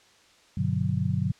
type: chord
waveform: sine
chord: G major seventh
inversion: none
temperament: just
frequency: 98 / 122.5 / 147 / 183.75 Hz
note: G2 / B2 / D3 / F#3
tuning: 0 / -14 / +2 / -12 cents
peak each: -29 dBFS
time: 0.57-1.32 s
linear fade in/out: 5 ms
effects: white hiss -58 dBFS RMS until 1.39 s + low-pass 6000 Hz 12 dB/octave